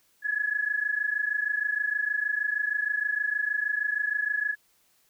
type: tone pair together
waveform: sine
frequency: 1680 / 1706.4 Hz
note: G#6 / G#6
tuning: +19 / +46 cents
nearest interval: unison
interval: 27 cents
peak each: -28 dBFS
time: 0.22-4.56 s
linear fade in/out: 50 ms
effects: white hiss -66 dBFS RMS until 5.09 s